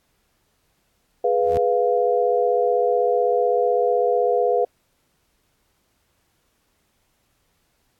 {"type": "chord", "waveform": "sine", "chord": "F diminished", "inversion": "first", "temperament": "equal with one note detuned", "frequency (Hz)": [418, 493.9, 698.5], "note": ["Ab4", "Cb5", "F5"], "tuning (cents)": [11, 0, 0], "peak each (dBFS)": [-22, -19, -22], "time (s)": [1.24, 4.65], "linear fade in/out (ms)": 5}
{"type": "tone with exponential growth", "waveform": "sawtooth", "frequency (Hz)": 82.41, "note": "E2", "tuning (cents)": 0, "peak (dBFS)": -22, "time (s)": [1.37, 1.58], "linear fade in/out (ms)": 5, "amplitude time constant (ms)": 45}
{"effects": ["pink hiss -67 dBFS RMS until 7.99 s", "AAC 64 kbps"]}